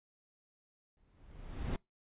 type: noise with exponential growth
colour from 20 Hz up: brown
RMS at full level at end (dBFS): -32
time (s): 0.97-1.76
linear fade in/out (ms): 1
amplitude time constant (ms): 170
effects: noise-tail reverb RT60 0.2 s tail -25 dB re dry + resampled to 8000 Hz